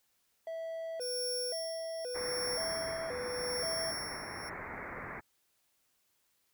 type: tone with vibrato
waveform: triangle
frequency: 570 Hz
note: C#5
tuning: 48 cents sharp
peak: -35 dBFS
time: 0.47-3.91 s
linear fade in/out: 2 ms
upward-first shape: square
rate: 0.95 Hz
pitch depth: 240 cents each way
type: tone with tremolo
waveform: sawtooth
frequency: 5480 Hz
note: F8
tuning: 34 cents flat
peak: -32 dBFS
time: 1-4.5 s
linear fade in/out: 20 ms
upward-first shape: sine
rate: 0.83 Hz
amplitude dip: 80%
type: low-pass noise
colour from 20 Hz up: white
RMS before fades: -43 dBFS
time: 2.14-5.21 s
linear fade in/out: 20 ms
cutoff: 2200 Hz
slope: 96 dB/octave
effects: white hiss -75 dBFS RMS until 6.53 s